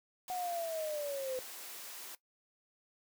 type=high-pass noise; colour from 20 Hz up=white; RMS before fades=-47 dBFS; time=0.28-2.15 s; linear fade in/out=2 ms; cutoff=280 Hz; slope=24 dB/octave
type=linear sweep; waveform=sine; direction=down; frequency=740 to 505 Hz; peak=-35 dBFS; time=0.3-1.39 s; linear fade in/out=0 ms
effects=noise-tail reverb RT60 0.1 s tail -17 dB re dry